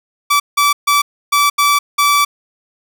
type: tone bursts at uneven times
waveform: sawtooth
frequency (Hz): 1156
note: D6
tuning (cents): -28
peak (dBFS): -6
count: 6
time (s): 0.3-0.4 / 0.57-0.73 / 0.87-1.02 / 1.32-1.5 / 1.58-1.79 / 1.98-2.25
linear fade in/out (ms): 10
effects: none